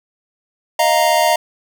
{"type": "chord", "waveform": "square", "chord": "Eb suspended second", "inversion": "none", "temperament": "equal", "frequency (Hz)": [622.3, 698.5, 932.3], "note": ["Eb5", "F5", "Bb5"], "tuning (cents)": [0, 0, 0], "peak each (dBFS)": -17, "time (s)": [0.79, 1.36], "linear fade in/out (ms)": 5, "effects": []}